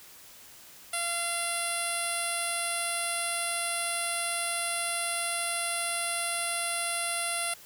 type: tone with low-pass filter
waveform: 10% pulse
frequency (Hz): 687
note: F5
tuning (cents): -29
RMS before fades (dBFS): -31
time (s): 0.93-7.54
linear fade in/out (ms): 5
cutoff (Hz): 10000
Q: 5.8
effects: white hiss -51 dBFS RMS until 7.65 s